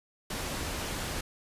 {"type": "low-pass noise", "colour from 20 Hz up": "pink", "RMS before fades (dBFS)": -35, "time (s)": [0.3, 1.21], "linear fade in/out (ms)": 5, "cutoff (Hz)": 12000, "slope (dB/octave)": 12, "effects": ["resampled to 32000 Hz"]}